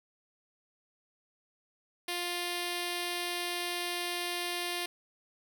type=tone with notch filter; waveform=5% pulse; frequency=351.1 Hz; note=F4; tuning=9 cents sharp; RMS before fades=-35 dBFS; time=2.08-4.86 s; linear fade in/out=5 ms; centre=1300 Hz; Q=1.7; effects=none